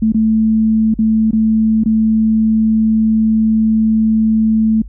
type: tone with dropouts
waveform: sine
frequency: 220 Hz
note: A3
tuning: in tune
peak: -9 dBFS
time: 0.02-4.82 s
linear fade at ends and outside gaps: 5 ms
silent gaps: 0.122-0.144 / 0.941-0.988 / 1.31-1.33 / 1.837-1.858 s
effects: noise-tail reverb RT60 0.1 s tail -26 dB re dry + added 50 Hz sine -28 dBFS peak until 4.88 s